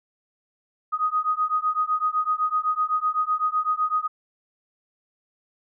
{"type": "beating tone pair", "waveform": "sine", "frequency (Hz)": [1244.5, 1252.4], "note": ["D#6", "D#6"], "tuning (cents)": [0, 11], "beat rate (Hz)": 7.9, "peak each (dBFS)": -24, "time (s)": [0.92, 4.08], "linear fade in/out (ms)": 20, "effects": []}